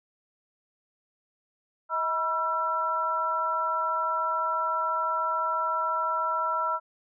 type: tone cluster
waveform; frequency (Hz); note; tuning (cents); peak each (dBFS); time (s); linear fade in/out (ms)
sine; 636 / 972 / 1343; D#5 / B5 / E6; +38 / -28 / +32; -34 / -29 / -27; 1.89-6.8; 50
effects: none